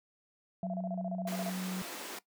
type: tone bursts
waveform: sine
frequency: 675 Hz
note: E5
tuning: 41 cents sharp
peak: -36 dBFS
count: 13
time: 0.63-1.496 s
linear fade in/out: 2 ms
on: 38 ms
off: 31 ms
type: tone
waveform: sine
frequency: 185 Hz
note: F#3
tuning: in tune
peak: -34 dBFS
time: 0.63-1.82 s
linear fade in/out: 2 ms
type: high-pass noise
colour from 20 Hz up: pink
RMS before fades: -43 dBFS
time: 1.27-2.19 s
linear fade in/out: 5 ms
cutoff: 260 Hz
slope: 24 dB/octave
effects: noise-tail reverb RT60 0.1 s tail -17 dB re dry